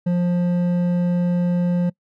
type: tone with hard clipping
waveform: triangle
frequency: 176.2 Hz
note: F3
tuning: 16 cents sharp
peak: -18 dBFS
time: 0.06-1.9 s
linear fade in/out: 10 ms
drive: 10 dB
effects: noise-tail reverb RT60 0.1 s tail -24 dB re dry